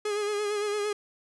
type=tone with vibrato; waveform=45% pulse; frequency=415.3 Hz; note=G#4; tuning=in tune; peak=-27 dBFS; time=0.05-0.93 s; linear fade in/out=5 ms; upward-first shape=sine; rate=8.8 Hz; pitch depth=38 cents each way; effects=resampled to 24000 Hz